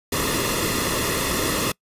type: noise with comb filter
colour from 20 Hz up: pink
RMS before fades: -23 dBFS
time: 0.12-1.72 s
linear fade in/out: 5 ms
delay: 1.3 ms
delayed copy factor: -0.65
effects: noise-tail reverb RT60 0.1 s tail -25 dB re dry + resampled to 32000 Hz